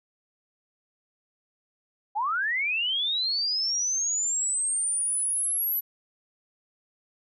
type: linear sweep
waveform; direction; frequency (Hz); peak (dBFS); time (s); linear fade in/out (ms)
sine; up; 784 to 11910; -24; 2.15-5.81; 20
effects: none